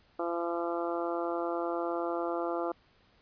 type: harmonic tone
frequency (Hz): 170.6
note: F3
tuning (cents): -40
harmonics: 2 / 3 / 4 / 5 / 6 / 7 / 8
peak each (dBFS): -34 / -36 / -36 / -41 / -44 / -40 / -44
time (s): 0.19-2.72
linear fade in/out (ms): 5
effects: pink hiss -65 dBFS RMS until 3.21 s + resampled to 11025 Hz